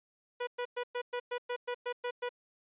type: tone bursts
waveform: sawtooth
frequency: 488.8 Hz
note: B4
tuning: 18 cents flat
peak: -29 dBFS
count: 11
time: 0.4-2.292 s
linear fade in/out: 10 ms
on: 72 ms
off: 110 ms
effects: resampled to 8000 Hz